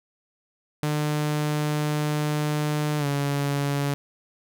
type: tone with pitch glide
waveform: sawtooth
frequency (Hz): 150 to 141.99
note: D3 to C#3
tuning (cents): +37 to +42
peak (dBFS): -19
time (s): 0.83-3.94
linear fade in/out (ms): 0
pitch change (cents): -95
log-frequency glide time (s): 2.98-3.06
effects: none